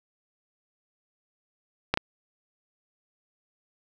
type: clicks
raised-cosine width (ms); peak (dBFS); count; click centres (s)
0.3; -6 / -8; 2; 1.94 / 1.974
effects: none